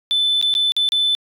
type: tone with dropouts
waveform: sine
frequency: 3515 Hz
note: A7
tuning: 2 cents flat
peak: -13 dBFS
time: 0.11-1.15 s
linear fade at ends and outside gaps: 0 ms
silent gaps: 0.414-0.426 / 0.54-0.551 / 0.72-0.766 / 0.889-0.921 s
effects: tanh soft clip ceiling -12 dBFS